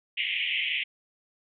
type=band-pass noise; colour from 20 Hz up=white; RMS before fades=-29 dBFS; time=0.17-0.84 s; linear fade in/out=10 ms; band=2000 to 3200 Hz; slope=96 dB/octave; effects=none